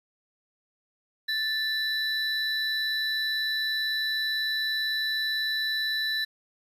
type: tone pair together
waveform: triangle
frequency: 1760 / 3969 Hz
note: A6 / B7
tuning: 0 / +8 cents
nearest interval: octave + major second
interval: 1408 cents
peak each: -27 dBFS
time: 1.28-6.25 s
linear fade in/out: 10 ms
effects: resampled to 32000 Hz + 9-bit